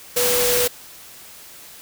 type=tone in noise; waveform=sine; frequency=489.9 Hz; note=B4; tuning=14 cents flat; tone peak=-20 dBFS; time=0.16-0.68 s; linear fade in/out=10 ms; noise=white; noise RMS=-20 dBFS; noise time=0.16-0.68 s; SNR=-3 dB; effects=white hiss -42 dBFS RMS until 1.81 s